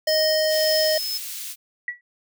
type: tone with tremolo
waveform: square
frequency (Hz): 5190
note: E8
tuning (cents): -28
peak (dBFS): -22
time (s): 0.07-1.18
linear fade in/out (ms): 10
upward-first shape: sine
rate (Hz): 1.8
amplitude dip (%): 45
type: tone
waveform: square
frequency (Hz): 622.3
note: D#5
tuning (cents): 0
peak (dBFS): -20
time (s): 0.07-0.98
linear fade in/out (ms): 5
type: high-pass noise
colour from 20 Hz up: white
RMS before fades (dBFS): -33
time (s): 0.48-1.56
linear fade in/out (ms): 50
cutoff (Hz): 2800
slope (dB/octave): 12
type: tone with exponential decay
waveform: sine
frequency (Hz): 1942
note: B6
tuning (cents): -30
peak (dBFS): -21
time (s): 1.88-2.01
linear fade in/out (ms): 2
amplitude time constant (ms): 27
effects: none